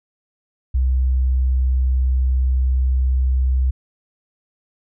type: tone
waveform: sine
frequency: 64.3 Hz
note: C2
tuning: 30 cents flat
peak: -14 dBFS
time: 0.74-3.71 s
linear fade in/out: 10 ms
effects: none